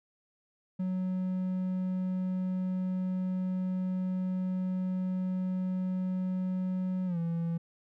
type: tone with pitch glide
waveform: triangle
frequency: 185 to 167.7 Hz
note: F#3 to E3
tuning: 0 to +30 cents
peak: -27 dBFS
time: 0.79-7.58 s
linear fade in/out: 10 ms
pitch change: -170 cents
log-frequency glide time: 7.06-7.18 s
effects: none

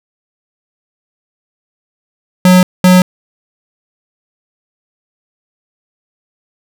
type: tone pair in turn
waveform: square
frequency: 182.7 / 182.7 Hz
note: F#3 / F#3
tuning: -22 / -22 cents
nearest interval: unison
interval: 0 cents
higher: neither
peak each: -4 dBFS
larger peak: neither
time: 2.45-2.63 / 2.84-3.02 s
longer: neither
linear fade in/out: 2 ms
effects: none

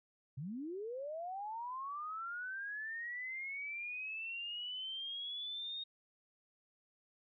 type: linear sweep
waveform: sine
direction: up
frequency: 121.9 to 3729 Hz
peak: -40 dBFS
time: 0.37-5.84 s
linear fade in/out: 10 ms
effects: none

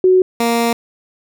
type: tone pair in turn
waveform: sine / 15% pulse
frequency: 370.7 / 233.5 Hz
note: F#4 / A#3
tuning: +3 / +3 cents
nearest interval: minor sixth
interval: 800 cents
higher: first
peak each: -7 dBFS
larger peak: neither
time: 0.04-0.22 / 0.4-0.73 s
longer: second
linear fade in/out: 2 ms
effects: none

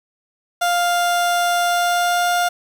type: tone with pitch glide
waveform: 30% pulse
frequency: 700 to 705.3 Hz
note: F5 to F5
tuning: +4 to +17 cents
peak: -13 dBFS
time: 0.61-2.49 s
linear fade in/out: 10 ms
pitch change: +13 cents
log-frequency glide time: 1.67-2.32 s
effects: 7-bit

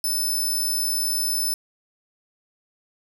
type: tone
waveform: 10% pulse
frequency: 5274 Hz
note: E8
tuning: in tune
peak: -16 dBFS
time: 0.04-1.54 s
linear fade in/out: 2 ms
effects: none

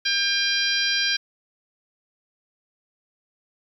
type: harmonic tone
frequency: 800 Hz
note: G5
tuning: 35 cents sharp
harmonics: 2 / 3 / 4 / 5 / 6 / 7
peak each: -26 / -28 / -27 / -28 / -26 / -30 dBFS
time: 0.05-1.17 s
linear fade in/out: 10 ms
effects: 9-bit

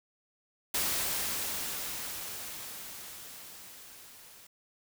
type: noise with level ramp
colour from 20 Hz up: white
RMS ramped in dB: -30 to -54 dBFS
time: 0.74-4.47 s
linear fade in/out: 5 ms
effects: none

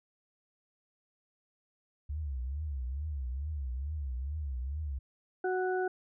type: tone with vibrato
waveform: sine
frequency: 69.3 Hz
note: C#2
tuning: in tune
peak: -33 dBFS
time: 2.09-4.99 s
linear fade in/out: 10 ms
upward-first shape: triangle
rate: 2.3 Hz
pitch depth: 240 cents each way
type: harmonic tone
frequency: 370 Hz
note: F#4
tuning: in tune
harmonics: 1 / 2 / 4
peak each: -30 / -35 / -38 dBFS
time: 5.44-5.88 s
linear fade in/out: 5 ms
effects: none

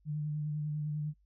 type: tone with vibrato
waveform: sine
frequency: 150.4 Hz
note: D3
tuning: 42 cents sharp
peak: -32 dBFS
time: 0.05-1.14 s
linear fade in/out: 50 ms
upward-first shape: sine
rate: 10 Hz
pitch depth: 22 cents each way
effects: noise-tail reverb RT60 0.1 s tail -23 dB re dry + added 50 Hz sine -65 dBFS peak until 1.25 s

